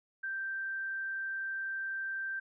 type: tone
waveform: sine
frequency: 1568 Hz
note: G6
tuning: in tune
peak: -34 dBFS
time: 0.23-2.4 s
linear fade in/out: 10 ms
effects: none